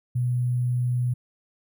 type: tone with sample-and-hold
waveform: sine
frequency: 123.5 Hz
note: B2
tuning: in tune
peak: -21 dBFS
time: 0.15-1.14 s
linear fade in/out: 10 ms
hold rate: 11025 Hz
effects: none